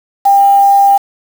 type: tone with quantisation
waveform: sine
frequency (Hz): 797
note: G5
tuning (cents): +28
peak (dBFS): -4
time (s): 0.25-0.98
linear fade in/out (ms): 10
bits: 4
effects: none